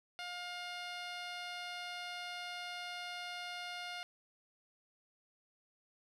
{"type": "tone with low-pass filter", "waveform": "10% pulse", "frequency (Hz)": 710, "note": "F5", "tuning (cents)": 28, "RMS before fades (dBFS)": -44, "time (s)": [0.19, 4.03], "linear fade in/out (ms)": 0, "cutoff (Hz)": 6400, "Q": 0.75, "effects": []}